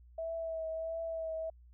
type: tone with vibrato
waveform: sine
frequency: 651 Hz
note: E5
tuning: 22 cents flat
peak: -35 dBFS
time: 0.18-1.5 s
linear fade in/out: 5 ms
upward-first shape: triangle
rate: 1.5 Hz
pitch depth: 27 cents each way
effects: added 60 Hz sine -55 dBFS peak until 1.73 s